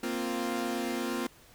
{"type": "chord", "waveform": "sawtooth", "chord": "Bb suspended second", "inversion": "none", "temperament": "equal", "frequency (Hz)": [233.1, 261.6, 349.2], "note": ["Bb3", "C4", "F4"], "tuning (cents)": [0, 0, 0], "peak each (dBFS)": -31, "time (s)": [0.03, 1.27], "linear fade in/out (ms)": 5, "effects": ["pink hiss -57 dBFS RMS until 1.54 s"]}